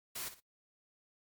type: noise with echo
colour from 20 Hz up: white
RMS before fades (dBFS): -41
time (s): 0.15-0.29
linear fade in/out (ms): 10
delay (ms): 57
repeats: 2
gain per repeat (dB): -11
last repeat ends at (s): 0.404
effects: noise-tail reverb RT60 0.1 s tail -19 dB re dry + Opus 48 kbps